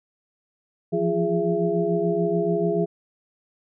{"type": "tone cluster", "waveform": "sine", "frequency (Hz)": [168.5, 175.4, 343.6, 413.4, 670], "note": ["E3", "F3", "F4", "G#4", "E5"], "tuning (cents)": [38, 8, -28, -8, 28], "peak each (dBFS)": [-29, -27, -27, -23, -28], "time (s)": [0.92, 2.86], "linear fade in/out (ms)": 20, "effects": []}